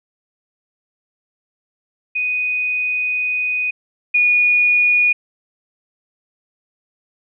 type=tone pair in turn; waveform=sine; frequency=2489 / 2453 Hz; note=D#7 / D#7; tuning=0 / -25 cents; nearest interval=unison; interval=25 cents; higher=first; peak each=-17 / -11 dBFS; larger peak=second; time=2.15-3.71 / 4.14-5.13 s; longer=first; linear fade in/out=10 ms; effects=none